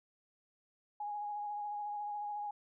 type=tone with vibrato; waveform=sine; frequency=829 Hz; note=G#5; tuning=3 cents flat; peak=-37 dBFS; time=1-2.51 s; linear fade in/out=5 ms; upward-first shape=sine; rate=14 Hz; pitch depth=20 cents each way; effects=none